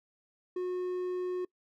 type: tone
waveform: triangle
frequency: 363.2 Hz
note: F#4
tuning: 32 cents flat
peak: -29 dBFS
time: 0.56-1.45 s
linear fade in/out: 5 ms
effects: noise-tail reverb RT60 0.1 s tail -24 dB re dry